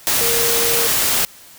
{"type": "tone in noise", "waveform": "sine", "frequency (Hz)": 466.2, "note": "A#4", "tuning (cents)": 0, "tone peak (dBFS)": -22, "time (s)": [0.21, 0.87], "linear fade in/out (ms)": 0, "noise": "white", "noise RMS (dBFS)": -17, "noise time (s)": [0.07, 1.25], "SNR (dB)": -8, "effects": ["white hiss -43 dBFS RMS until 1.58 s"]}